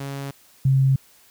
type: tone pair in turn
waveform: sawtooth / sine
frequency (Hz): 138.59 / 134.1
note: C#3 / C3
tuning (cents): 0 / +43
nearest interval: minor second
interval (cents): 57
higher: first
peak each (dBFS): -25 / -14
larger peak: second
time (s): 0-0.31 / 0.65-0.96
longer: neither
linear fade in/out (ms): 5
effects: white hiss -54 dBFS RMS until 1.3 s